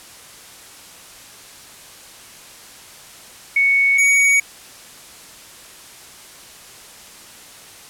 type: tone pair in turn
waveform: sine / square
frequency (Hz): 2220 / 2244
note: C#7 / C#7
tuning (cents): +2 / +21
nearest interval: unison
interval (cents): 19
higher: second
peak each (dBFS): -12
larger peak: neither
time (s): 3.56-3.98 / 3.98-4.4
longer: neither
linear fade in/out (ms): 5
effects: white hiss -41 dBFS RMS until 7.89 s + low-pass 11000 Hz 12 dB/octave